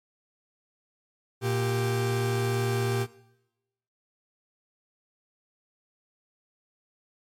40% pulse tone pair together, 116.54 / 392 Hz, A#2 / G4, 0 / 0 cents, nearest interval octave + major sixth, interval 2100 cents, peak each -26 / -28 dBFS, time 1.41-3.07 s, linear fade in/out 50 ms, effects noise-tail reverb RT60 0.9 s tail -19 dB re dry + MP3 64 kbps

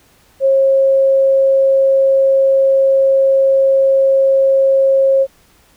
sine tone, 540 Hz, C#5, 45 cents flat, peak -8 dBFS, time 0.4-5.27 s, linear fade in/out 50 ms, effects pink hiss -51 dBFS RMS until 5.76 s

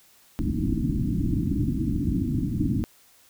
white low-pass noise, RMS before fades -25 dBFS, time 0.39-2.84 s, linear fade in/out 0 ms, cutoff 320 Hz, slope 96 dB/octave, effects white hiss -57 dBFS RMS until 3.29 s

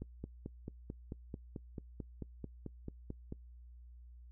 click train, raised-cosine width 3 ms, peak -29 dBFS, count 16, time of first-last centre 0.02-3.324 s, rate 4.54 Hz, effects noise-tail reverb RT60 0.1 s tail -23 dB re dry + added 60 Hz sine -52 dBFS peak until 4.31 s

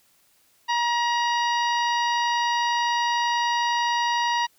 harmonic tone, 951 Hz, A#5, 34 cents sharp, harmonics 1 / 2 / 3 / 4 / 5 / 6, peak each -22 / -28 / -32 / -34 / -36 / -38 dBFS, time 0.68-4.47 s, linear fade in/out 20 ms, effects white hiss -62 dBFS RMS until 4.58 s

